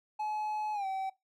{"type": "tone with pitch glide", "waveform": "triangle", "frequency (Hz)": [852, 767.9], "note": ["G#5", "G5"], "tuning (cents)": [44, -36], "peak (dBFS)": -30, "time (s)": [0.19, 1.1], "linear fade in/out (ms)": 10, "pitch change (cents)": -180, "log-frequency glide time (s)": [0.73, 0.86], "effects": ["noise-tail reverb RT60 0.2 s tail -21 dB re dry"]}